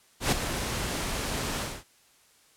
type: noise with ADSR envelope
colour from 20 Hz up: pink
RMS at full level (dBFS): -22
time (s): 0.2-1.84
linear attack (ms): 120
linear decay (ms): 10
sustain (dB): -9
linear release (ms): 240
effects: white hiss -61 dBFS RMS until 2.56 s + low-pass 11000 Hz 12 dB/octave